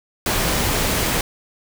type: noise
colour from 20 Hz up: pink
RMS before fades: -20 dBFS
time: 0.26-1.21 s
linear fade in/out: 2 ms
effects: none